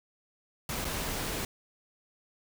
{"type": "noise with dropouts", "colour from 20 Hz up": "pink", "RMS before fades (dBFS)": -34, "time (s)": [0.69, 1.45], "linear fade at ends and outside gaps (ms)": 2, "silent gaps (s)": [0.846, 0.851], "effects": []}